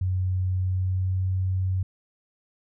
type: tone with pitch glide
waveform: sine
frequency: 92.5 to 93.52 Hz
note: F#2 to F#2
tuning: 0 to +19 cents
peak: -22 dBFS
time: 0.01-1.83 s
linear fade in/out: 5 ms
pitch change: +19 cents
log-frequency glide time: 0.55-1.25 s
effects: none